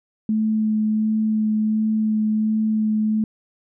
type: tone with vibrato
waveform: sine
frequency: 216.5 Hz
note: A3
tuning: 28 cents flat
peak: -17 dBFS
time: 0.29-3.24 s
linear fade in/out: 2 ms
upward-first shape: sine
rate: 1.4 Hz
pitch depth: 11 cents each way
effects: none